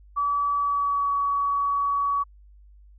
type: tone with pitch glide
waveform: sine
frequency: 1147 to 1131.2 Hz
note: D6 to C#6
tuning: -41 to +35 cents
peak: -21 dBFS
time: 0.16-2.24 s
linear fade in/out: 20 ms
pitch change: -24 cents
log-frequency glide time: 0.56-1.12 s
effects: added 50 Hz sine -48 dBFS peak until 2.98 s